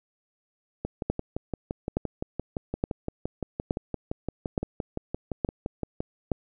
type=two click trains; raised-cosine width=2 ms; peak=-11 / -16 dBFS; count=7 / 31; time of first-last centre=1.1-6.317 / 0.85-6.005 s; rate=1.15 / 5.82 Hz; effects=none